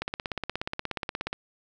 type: click train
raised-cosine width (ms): 0.3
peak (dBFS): -14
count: 23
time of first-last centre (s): 0.02-1.33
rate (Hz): 16.8
effects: none